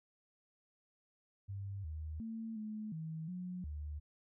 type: tone with pitch steps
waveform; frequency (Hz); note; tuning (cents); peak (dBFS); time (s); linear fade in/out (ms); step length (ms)
sine; 98.8 / 77.9 / 224.6 / 214.7 / 159.7 / 180.8 / 74.5; G2 / D#2 / A3 / A3 / D#3 / F#3 / D2; +14 / +3 / +36 / -42 / +45 / -40 / +25; -40; 1.48-4; 20; 360
effects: none